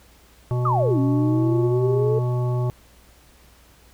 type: harmonic tone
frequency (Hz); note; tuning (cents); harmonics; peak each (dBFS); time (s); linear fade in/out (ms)
123.47; B2; 0; 1 / 3 / 5 / 7 / 9; -20 / -30 / -34 / -37 / -39; 0.51-2.7; 0
type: exponential two-way sweep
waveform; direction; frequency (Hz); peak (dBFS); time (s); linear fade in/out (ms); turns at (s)
sine; down then up; 1289 to 272.2 to 442.5; -19; 0.65-2.19; 5; 0.99
effects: added 60 Hz sine -54 dBFS peak until 3.93 s + pink hiss -54 dBFS RMS until 3.93 s